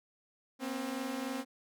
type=tone pair together; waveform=sawtooth; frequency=243.4 / 266.9 Hz; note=B3 / C4; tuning=-25 / +35 cents; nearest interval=major second; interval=160 cents; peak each=-36 / -33 dBFS; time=0.59-1.45 s; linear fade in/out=50 ms; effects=none